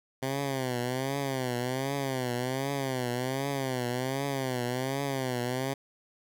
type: tone with vibrato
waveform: 10% pulse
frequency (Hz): 130.81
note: C3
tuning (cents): 0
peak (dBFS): -21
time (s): 0.22-5.74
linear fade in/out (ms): 10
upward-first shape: triangle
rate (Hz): 1.3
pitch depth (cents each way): 140
effects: none